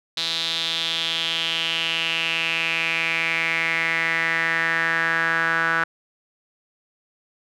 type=tone with band-pass filter sweep; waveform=sawtooth; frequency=164.81 Hz; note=E3; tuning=in tune; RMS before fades=-23 dBFS; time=0.17-5.84 s; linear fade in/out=5 ms; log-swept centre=3900 to 1500 Hz; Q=5.4; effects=none